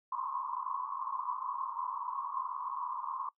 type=band-pass noise; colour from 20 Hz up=white; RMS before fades=-38 dBFS; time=0.12-3.29 s; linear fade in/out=5 ms; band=980 to 1100 Hz; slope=96 dB/octave; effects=noise-tail reverb RT60 0.1 s tail -20 dB re dry